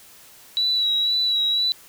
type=tone with vibrato; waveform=sine; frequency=3914 Hz; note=B7; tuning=16 cents flat; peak=-18 dBFS; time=0.57-1.72 s; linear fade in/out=0 ms; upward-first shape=sine; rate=2 Hz; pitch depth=29 cents each way; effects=white hiss -48 dBFS RMS until 1.88 s